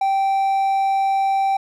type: tone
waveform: triangle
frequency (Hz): 780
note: G5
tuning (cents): -9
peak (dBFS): -14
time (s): 0.01-1.57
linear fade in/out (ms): 5
effects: none